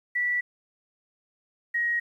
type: tone pair in turn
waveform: sine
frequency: 1957 / 1889.1 Hz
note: B6 / A#6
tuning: -16 / +23 cents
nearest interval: minor second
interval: 61 cents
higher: first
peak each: -23 dBFS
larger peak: neither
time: 0.15-0.41 / 1.74-2 s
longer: neither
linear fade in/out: 10 ms
effects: 10-bit